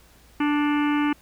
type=harmonic tone with a mistuned harmonic; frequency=293.7 Hz; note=D4; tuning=in tune; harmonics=1 / 3 / 4 / 5 / 6 / 7 / 8 / 9 / 10; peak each=-20 / -30 / -32 / -34 / -36 / -37 / -38 / -39 / -40 dBFS; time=0.4-1.13 s; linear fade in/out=5 ms; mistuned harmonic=7; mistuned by=+55 cents; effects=added 58 Hz sine -55 dBFS peak until 1.21 s + pink hiss -55 dBFS RMS until 1.21 s